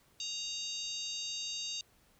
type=harmonic tone with a mistuned harmonic; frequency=932.3 Hz; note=A#5; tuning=in tune; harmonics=3 / 4 / 5 / 6 / 7 / 8; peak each=-44 / -41 / -42 / -52 / -44 / -50 dBFS; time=0.2-1.81 s; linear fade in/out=2 ms; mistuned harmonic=7; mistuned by=-47 cents; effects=pink hiss -67 dBFS RMS until 2.19 s